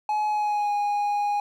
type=tone with pitch glide; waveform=triangle; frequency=847 to 822.9 Hz; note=G#5 to G#5; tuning=+34 to -16 cents; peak=-20 dBFS; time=0.09-1.4 s; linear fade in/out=2 ms; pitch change=-50 cents; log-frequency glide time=0.28-0.74 s; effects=10-bit